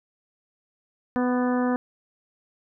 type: harmonic tone with a mistuned harmonic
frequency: 249.1 Hz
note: B3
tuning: 15 cents sharp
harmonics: 1 / 2 / 3 / 4 / 5 / 6 / 7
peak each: -22 / -28 / -32 / -34 / -36 / -38 / -39 dBFS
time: 1.16-1.76 s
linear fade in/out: 0 ms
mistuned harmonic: 5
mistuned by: -27 cents
effects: none